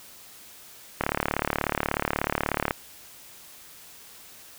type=click train; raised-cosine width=0.5 ms; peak=-8 dBFS; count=63; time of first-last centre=1.01-2.709 s; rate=36.5 Hz; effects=white hiss -48 dBFS RMS until 4.58 s